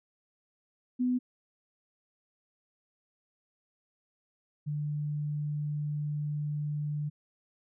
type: tone pair in turn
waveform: sine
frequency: 250 / 148.35 Hz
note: B3 / D3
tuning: +21 / +18 cents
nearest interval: major sixth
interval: 903 cents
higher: first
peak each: -25 / -30 dBFS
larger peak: first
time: 0.99-1.19 / 4.66-7.1 s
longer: second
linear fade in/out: 20 ms
effects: none